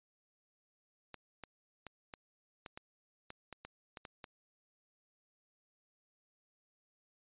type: clicks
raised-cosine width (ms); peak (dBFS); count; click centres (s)
0.3; -30; 12; 1.143 / 1.437 / 1.867 / 2.138 / 2.662 / 2.775 / 3.304 / 3.527 / 3.65 / 3.972 / 4.052 / 4.242
effects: resampled to 8000 Hz